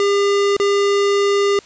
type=tone with dropouts; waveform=square; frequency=402.3 Hz; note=G4; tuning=45 cents sharp; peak=-14 dBFS; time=0-1.59 s; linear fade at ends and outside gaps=1 ms; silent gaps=0.566-0.599 s; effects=white hiss -45 dBFS RMS until 1.65 s + resampled to 16000 Hz